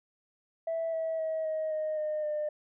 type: tone with pitch steps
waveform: sine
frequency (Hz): 657 / 647.6 / 638.3 / 629.1 / 620.1 / 611.2 / 602.5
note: E5 / E5 / D#5 / D#5 / D#5 / D#5 / D5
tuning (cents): -6 / -31 / +44 / +19 / -6 / -31 / +44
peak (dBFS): -28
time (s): 0.67-2.49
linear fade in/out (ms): 5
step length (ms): 260
effects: tanh soft clip ceiling -26 dBFS